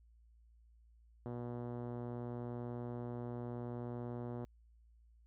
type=tone with low-pass filter; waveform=5% pulse; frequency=120.7 Hz; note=B2; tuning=39 cents flat; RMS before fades=-43 dBFS; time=1.26-4.45 s; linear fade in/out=0 ms; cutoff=410 Hz; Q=0.52; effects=added 57 Hz sine -62 dBFS peak until 5.26 s